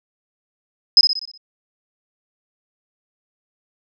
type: tone with echo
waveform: sine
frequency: 5070 Hz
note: D#8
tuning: 32 cents sharp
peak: -5 dBFS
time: 0.97-1.01 s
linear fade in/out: 2 ms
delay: 61 ms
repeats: 6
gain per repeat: -6 dB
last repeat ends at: 1.376 s
effects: none